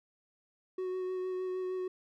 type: tone with vibrato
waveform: triangle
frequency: 370 Hz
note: F#4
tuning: in tune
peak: -31 dBFS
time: 0.78-1.88 s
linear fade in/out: 5 ms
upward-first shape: sine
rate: 6.5 Hz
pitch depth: 14 cents each way
effects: none